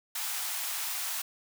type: high-pass noise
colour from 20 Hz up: white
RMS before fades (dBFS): -34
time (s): 0.15-1.22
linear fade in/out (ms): 5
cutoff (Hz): 690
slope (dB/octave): 48
effects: none